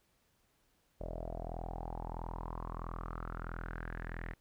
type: tone with low-pass filter sweep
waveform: sawtooth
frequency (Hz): 41.53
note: E1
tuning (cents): +14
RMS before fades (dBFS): -42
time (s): 1-4.34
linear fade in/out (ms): 10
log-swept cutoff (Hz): 600 to 1900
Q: 6.4
effects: pink hiss -74 dBFS RMS until 4.4 s